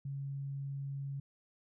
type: tone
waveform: sine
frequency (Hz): 138.59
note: C#3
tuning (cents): 0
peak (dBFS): -37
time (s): 0.05-1.2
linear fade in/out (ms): 5
effects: none